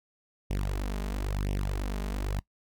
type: tone with flanger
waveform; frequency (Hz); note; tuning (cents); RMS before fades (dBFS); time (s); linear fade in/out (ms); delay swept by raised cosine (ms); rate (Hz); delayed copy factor
sawtooth; 49; G1; 0; -31; 0.5-2.4; 10; 0.34 to 4.84; 0.99; +0.85
effects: noise-tail reverb RT60 0.1 s tail -21 dB re dry